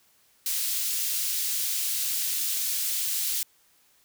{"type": "high-pass noise", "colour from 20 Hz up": "white", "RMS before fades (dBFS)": -28, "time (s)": [0.46, 3.43], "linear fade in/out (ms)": 2, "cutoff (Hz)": 3300, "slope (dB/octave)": 12, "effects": ["white hiss -63 dBFS RMS until 4.04 s"]}